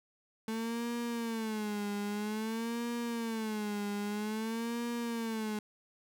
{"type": "tone with vibrato", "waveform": "35% pulse", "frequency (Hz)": 220, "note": "A3", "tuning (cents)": 0, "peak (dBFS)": -32, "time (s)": [0.48, 5.59], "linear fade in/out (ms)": 2, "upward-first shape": "sine", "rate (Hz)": 0.51, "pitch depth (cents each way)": 130, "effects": []}